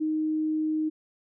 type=tone; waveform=sine; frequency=311.1 Hz; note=D#4; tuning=in tune; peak=-24 dBFS; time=0-0.9 s; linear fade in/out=20 ms; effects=none